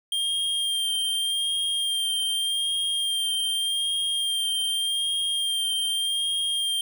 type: tone with vibrato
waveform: square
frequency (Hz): 3195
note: G7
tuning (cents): +32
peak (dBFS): -24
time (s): 0.12-6.81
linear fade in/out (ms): 2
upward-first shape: sine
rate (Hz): 0.84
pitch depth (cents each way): 23
effects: none